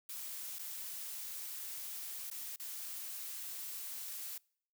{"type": "noise with dropouts", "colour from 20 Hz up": "blue", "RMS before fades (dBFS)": -44, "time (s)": [0.09, 4.38], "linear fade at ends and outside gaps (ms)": 5, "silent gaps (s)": [[0.587, 0.591], [2.302, 2.311], [2.561, 2.597]], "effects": ["noise-tail reverb RT60 0.6 s tail -26 dB re dry"]}